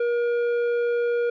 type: tone with tanh clipping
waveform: sine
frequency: 476.2 Hz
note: A#4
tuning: 37 cents sharp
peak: -22 dBFS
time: 0-1.3 s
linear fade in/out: 5 ms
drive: 9 dB
effects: none